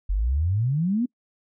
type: exponential sweep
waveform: sine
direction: up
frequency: 43.65 to 256.4 Hz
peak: -20 dBFS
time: 0.09-1.06 s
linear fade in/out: 10 ms
effects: noise-tail reverb RT60 0.1 s tail -24 dB re dry